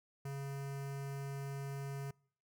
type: tone with notch filter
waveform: square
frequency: 138.59 Hz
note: C#3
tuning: in tune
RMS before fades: -42 dBFS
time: 0.25-2.11 s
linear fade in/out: 5 ms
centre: 3600 Hz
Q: 1.6
effects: noise-tail reverb RT60 0.6 s tail -26 dB re dry